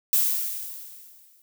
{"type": "noise with exponential decay", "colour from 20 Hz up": "violet", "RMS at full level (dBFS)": -19, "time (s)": [0.13, 1.42], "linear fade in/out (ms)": 1, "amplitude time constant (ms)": 280, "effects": []}